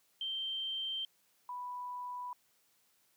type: tone pair in turn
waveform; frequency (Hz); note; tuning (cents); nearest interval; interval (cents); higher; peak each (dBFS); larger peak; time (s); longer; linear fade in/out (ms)
sine; 3136 / 987.8; G7 / B5; 0 / 0; octave + minor sixth; 2000; first; -35 / -39; first; 0.21-1.05 / 1.49-2.33; neither; 2
effects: white hiss -72 dBFS RMS until 3.16 s + high-pass 100 Hz 12 dB/octave